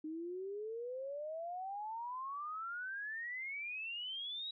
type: exponential sweep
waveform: sine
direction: up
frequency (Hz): 305.5 to 3875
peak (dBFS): -40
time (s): 0.04-4.51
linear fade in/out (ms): 5
effects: none